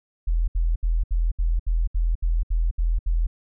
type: tone bursts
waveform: sine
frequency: 41.46 Hz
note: E1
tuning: 11 cents sharp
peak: -18 dBFS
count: 11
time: 0.27-3.27 s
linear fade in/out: 10 ms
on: 210 ms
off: 69 ms
effects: none